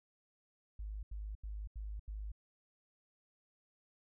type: tone bursts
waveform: sine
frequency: 51.91 Hz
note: G#1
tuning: in tune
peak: -40 dBFS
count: 5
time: 0.79-2.318 s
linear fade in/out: 5 ms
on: 240 ms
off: 82 ms
effects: none